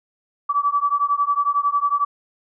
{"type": "beating tone pair", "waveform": "sine", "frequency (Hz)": [1146, 1157], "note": ["D6", "D6"], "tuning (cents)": [-43, -26], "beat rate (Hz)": 11, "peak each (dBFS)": -20, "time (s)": [0.49, 2.05], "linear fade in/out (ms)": 10, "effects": []}